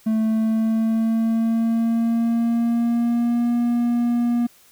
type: tone with pitch glide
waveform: triangle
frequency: 220 to 238.5 Hz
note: A3 to A#3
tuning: 0 to +40 cents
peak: -15 dBFS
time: 0.06-4.47 s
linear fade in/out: 10 ms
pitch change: +140 cents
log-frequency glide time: 0.21-3.53 s
effects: white hiss -53 dBFS RMS until 4.71 s